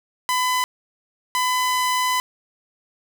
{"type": "tone bursts at uneven times", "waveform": "sawtooth", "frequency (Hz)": 1006, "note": "B5", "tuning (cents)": 32, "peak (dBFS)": -15, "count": 2, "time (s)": [[0.29, 0.64], [1.35, 2.2]], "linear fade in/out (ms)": 0, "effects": []}